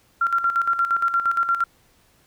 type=tone with tremolo; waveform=sine; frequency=1374 Hz; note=F6; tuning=29 cents flat; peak=-16 dBFS; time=0.21-1.64 s; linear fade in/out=5 ms; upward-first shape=square; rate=8.6 Hz; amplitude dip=65%; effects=pink hiss -59 dBFS RMS until 2.26 s